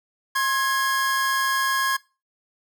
45% pulse tone pair together, 1064.8 / 1661.2 Hz, C6 / G#6, +30 / 0 cents, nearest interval minor sixth, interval 770 cents, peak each -23 dBFS, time 0.35-1.97 s, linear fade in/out 10 ms, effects noise-tail reverb RT60 0.3 s tail -22 dB re dry

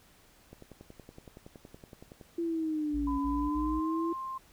click train, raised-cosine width 2 ms, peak -34 dBFS, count 19, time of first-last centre 0.53-2.212 s, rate 10.7 Hz
sine exponential two-way sweep, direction down then up, 340.9 to 277.2 to 337.3 Hz, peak -29 dBFS, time 2.38-4.13 s, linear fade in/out 5 ms, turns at 3.17 s
sine tone bursts, 55.7 Hz, A1, 22 cents sharp, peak -35 dBFS, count 3, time 2.93-3.804 s, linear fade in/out 20 ms, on 260 ms, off 47 ms
sine tone with pitch glide, 1005 to 1053.7 Hz, B5 to C6, +30 to +12 cents, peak -35 dBFS, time 3.07-4.38 s, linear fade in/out 5 ms, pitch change +82 cents, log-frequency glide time 3.4-3.89 s
effects pink hiss -61 dBFS RMS until 4.52 s

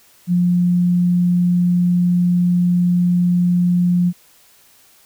sine tone, 176.9 Hz, F3, 23 cents sharp, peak -12 dBFS, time 0.27-4.13 s, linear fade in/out 50 ms, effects white hiss -51 dBFS RMS until 5.05 s

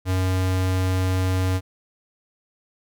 square tone, 93 Hz, F#2, 9 cents sharp, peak -20 dBFS, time 0.05-1.61 s, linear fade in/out 50 ms, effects none

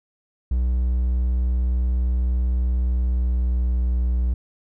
triangle tone with pitch glide, 61.74 to 61.14 Hz, B1 to B1, 0 to -17 cents, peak -16 dBFS, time 0.51-4.34 s, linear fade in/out 5 ms, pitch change -17 cents, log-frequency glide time 2.85-3.84 s, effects none

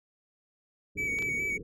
white low-pass noise, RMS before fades -42 dBFS, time 0.95-1.63 s, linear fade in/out 10 ms, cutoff 480 Hz, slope 96 dB/octave
triangle tone with vibrato, 2268 Hz, C#7, 39 cents sharp, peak -27 dBFS, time 0.97-1.58 s, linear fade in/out 20 ms, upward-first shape square, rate 4.7 Hz, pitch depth 22 cents each way
clicks, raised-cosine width 0.2 ms, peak -25 dBFS, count 2, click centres 1.188 / 1.224 s
effects none

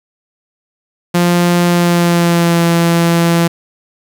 sawtooth tone with pitch glide, 174.61 to 169.15 Hz, F3 to E3, 0 to +45 cents, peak -5 dBFS, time 1.14-3.48 s, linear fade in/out 10 ms, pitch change -55 cents, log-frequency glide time 1.65-2.64 s, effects 7-bit

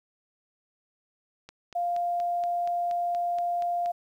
click train, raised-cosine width 0.2 ms, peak -27 dBFS, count 11, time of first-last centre 1.49-3.86 s, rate 4.22 Hz
sine tone, 698.5 Hz, F5, in tune, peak -25 dBFS, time 1.75-3.92 s, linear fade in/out 10 ms
effects 10-bit

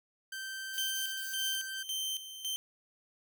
sawtooth tone, 1557 Hz, G6, 12 cents flat, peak -35 dBFS, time 0.32-1.83 s, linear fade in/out 5 ms
violet noise bursts, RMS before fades -44 dBFS, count 4, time 0.73-1.561 s, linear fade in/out 10 ms, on 180 ms, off 37 ms
sawtooth tone with tremolo, 3111 Hz, G7, 14 cents flat, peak -30 dBFS, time 0.78-2.56 s, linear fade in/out 0 ms, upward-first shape square, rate 1.8 Hz, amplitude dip 70%
effects none

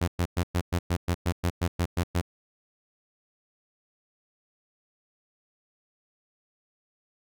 sawtooth tone bursts, 87.31 Hz, F2, in tune, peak -19 dBFS, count 13, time 0.01-2.214 s, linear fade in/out 10 ms, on 68 ms, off 110 ms, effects none

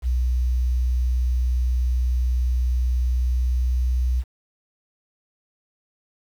sine tone with pitch glide, 61.74 to 62.17 Hz, B1 to B1, 0 to +12 cents, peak -18 dBFS, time 0.02-4.24 s, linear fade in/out 50 ms, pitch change +12 cents, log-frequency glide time 3.04-3.88 s, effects 8-bit

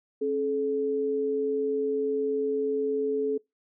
sine tone pair together, 271.7 / 430.1 Hz, C#4 / A4, -35 / -39 cents, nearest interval minor sixth, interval 796 cents, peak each -32 / -25 dBFS, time 0.21-3.38 s, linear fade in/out 10 ms, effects noise-tail reverb RT60 0.2 s tail -25 dB re dry

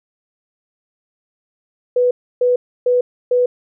sine tone bursts, 493.9 Hz, B4, in tune, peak -11 dBFS, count 4, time 1.96-3.46 s, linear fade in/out 5 ms, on 150 ms, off 300 ms, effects none

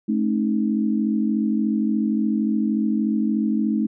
sine tone cluster, 216.2 / 269.7 / 313.2 Hz, A3 / C#4 / D#4, -30 / -47 / +11 cents, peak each -20 / -26 / -25 dBFS, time 0.08-3.87 s, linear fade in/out 10 ms, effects none

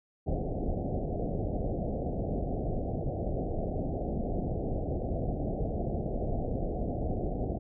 pink low-pass noise, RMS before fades -32 dBFS, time 0.26-7.59 s, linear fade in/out 20 ms, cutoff 750 Hz, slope 96 dB/octave, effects none

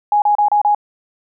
sine tone bursts, 830.6 Hz, G#5, in tune, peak -10 dBFS, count 5, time 0.12-0.748 s, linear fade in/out 2 ms, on 100 ms, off 32 ms, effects none

